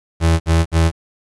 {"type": "tone bursts", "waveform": "35% pulse", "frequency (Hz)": 82.1, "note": "E2", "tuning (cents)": -6, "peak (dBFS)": -9, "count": 3, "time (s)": [0.2, 0.916], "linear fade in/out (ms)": 50, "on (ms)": 200, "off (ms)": 58, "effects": ["resampled to 24000 Hz", "8-bit"]}